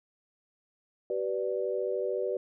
sine chord, G major, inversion none, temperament equal with one note detuned, 383.5 / 493.9 / 587.3 Hz, G4 / B4 / D5, -38 / 0 / 0 cents, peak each -32 / -32 / -34 dBFS, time 1.1-2.37 s, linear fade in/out 2 ms, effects none

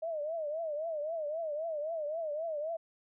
sine tone with vibrato, 626 Hz, D#5, 10 cents sharp, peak -33 dBFS, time 0.02-2.77 s, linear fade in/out 10 ms, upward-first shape triangle, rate 3.8 Hz, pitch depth 150 cents each way, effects none

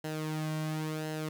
sawtooth tone with flanger, 155.56 Hz, D#3, in tune, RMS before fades -35 dBFS, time 0.04-1.29 s, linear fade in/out 5 ms, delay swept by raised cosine 0.85 to 2.35 ms, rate 0.95 Hz, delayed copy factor -0.6, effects 11-bit

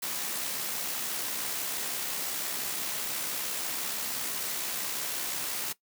white noise with amplitude modulation, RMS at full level -32 dBFS, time 0.02-5.73 s, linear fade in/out 10 ms, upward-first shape sine, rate 65.9 Hz, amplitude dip 30%, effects noise-tail reverb RT60 0.1 s tail -18 dB re dry + high-pass 150 Hz 12 dB/octave

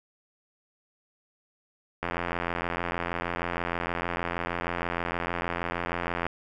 click train, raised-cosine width 0.5 ms, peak -14 dBFS, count 367, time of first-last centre 2.03-6.266 s, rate 86.4 Hz, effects none

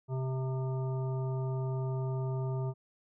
harmonic tone with a mistuned harmonic, 130.81 Hz, C3, in tune, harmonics 1 / 3 / 5 / 7 / 9, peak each -31 / -40 / -45 / -47 / -52 dBFS, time 0.08-2.74 s, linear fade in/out 50 ms, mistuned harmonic 9, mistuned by +29 cents, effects none

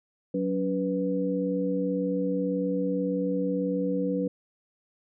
sine tone cluster, 185.4 / 283.6 / 491.8 Hz, F#3 / C#4 / B4, +4 / +40 / -7 cents, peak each -29 dBFS, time 0.34-4.28 s, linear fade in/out 5 ms, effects none

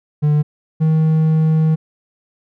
triangle tone pair in turn, 149.2 / 158.07 Hz, D3 / D#3, +28 / +28 cents, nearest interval minor second, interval 100 cents, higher second, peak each -9 dBFS, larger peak neither, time 0.22-0.43 / 0.8-1.76 s, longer second, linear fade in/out 20 ms, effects none

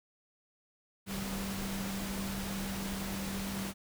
sine tone in noise, 195 Hz, G3, 9 cents flat, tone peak -37 dBFS, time 1.06-3.74 s, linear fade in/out 50 ms, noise pink, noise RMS -40 dBFS, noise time 1.06-3.74 s, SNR 0 dB, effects none

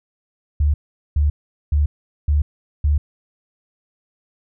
sine tone bursts, 73.5 Hz, D2, 2 cents sharp, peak -13 dBFS, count 5, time 0.6-2.98 s, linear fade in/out 5 ms, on 140 ms, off 420 ms, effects none

